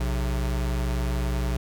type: tone pair together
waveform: square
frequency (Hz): 60.46 / 130.81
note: B1 / C3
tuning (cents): -36 / 0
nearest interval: octave + minor second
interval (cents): 1336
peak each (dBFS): -25 / -33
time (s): 0-1.57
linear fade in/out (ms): 5
effects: none